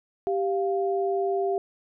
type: tone pair together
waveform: sine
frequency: 392 / 698.5 Hz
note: G4 / F5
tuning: 0 / 0 cents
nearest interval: minor seventh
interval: 1000 cents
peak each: -24 / -28 dBFS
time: 0.27-1.58 s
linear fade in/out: 0 ms
effects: none